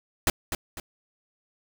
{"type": "noise with echo", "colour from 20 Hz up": "pink", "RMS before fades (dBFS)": -21, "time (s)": [0.27, 0.3], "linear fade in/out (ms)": 2, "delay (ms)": 250, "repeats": 2, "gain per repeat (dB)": -8, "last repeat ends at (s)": 0.8, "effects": []}